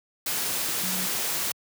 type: tone in noise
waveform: sine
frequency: 185 Hz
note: F#3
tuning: in tune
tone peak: -34 dBFS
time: 0.83-1.06 s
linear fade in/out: 5 ms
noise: white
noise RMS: -28 dBFS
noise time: 0.26-1.52 s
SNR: -9 dB
effects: high-pass 100 Hz 12 dB/octave